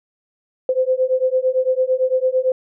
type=beating tone pair; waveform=sine; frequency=511 / 519.9 Hz; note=C5 / C5; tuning=-41 / -11 cents; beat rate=8.9 Hz; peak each=-18 / -18 dBFS; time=0.69-2.52 s; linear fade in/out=2 ms; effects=none